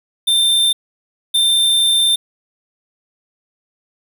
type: tone bursts at uneven times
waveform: square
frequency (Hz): 3586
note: A7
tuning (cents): +32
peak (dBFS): -12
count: 2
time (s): 0.27-0.73 / 1.34-2.16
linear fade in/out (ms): 10
effects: none